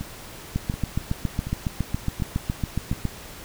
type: two click trains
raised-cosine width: 5 ms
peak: -11 / -18 dBFS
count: 19 / 5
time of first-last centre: 0.56-3.053 / 0.01-2.93 s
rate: 7.22 / 1.37 Hz
effects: pink hiss -41 dBFS RMS until 3.44 s